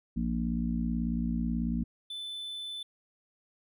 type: harmonic tone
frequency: 58.27 Hz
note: A#1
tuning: in tune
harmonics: 1 / 3 / 4 / 5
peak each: -34 / -33 / -31 / -41 dBFS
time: 0.16-1.84 s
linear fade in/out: 10 ms
type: tone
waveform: triangle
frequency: 3514 Hz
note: A7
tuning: 3 cents flat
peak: -35 dBFS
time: 2.1-2.83 s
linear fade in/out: 5 ms
effects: none